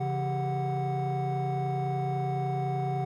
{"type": "tone cluster", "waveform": "triangle", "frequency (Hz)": [137.4, 167.4, 388.4, 738], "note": ["C#3", "E3", "G4", "F#5"], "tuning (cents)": [-15, 27, -16, -5], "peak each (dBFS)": [-27, -35, -33, -29], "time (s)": [0, 3.05], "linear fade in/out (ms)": 10, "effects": ["tanh soft clip ceiling -21 dBFS"]}